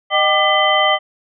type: tone cluster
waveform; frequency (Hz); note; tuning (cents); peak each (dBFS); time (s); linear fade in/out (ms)
sine; 615 / 775 / 1192 / 2012 / 3090; D#5 / G5 / D6 / B6 / G7; -20 / -20 / +25 / +32 / -26; -18; 0.1-0.99; 50
effects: none